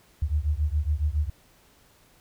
sine beating tone pair, 72 / 79.2 Hz, D2 / D#2, -34 / +31 cents, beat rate 7.2 Hz, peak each -25 / -26 dBFS, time 0.22-1.3 s, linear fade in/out 5 ms, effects pink hiss -59 dBFS RMS until 2.2 s

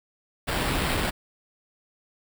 pink noise with sample-and-hold, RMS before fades -26 dBFS, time 0.47-1.11 s, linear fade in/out 20 ms, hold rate 6300 Hz, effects none

